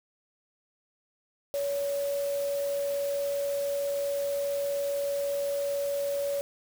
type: tone in noise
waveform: sine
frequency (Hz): 565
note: C#5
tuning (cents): +33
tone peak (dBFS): -27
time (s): 1.54-6.41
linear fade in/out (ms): 0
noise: white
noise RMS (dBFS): -43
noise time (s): 1.54-6.41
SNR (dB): +13
effects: none